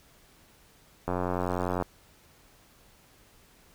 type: click train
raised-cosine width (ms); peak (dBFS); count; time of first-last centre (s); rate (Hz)
1; -15; 68; 1.08-1.824; 90.1
effects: pink hiss -59 dBFS RMS until 3.74 s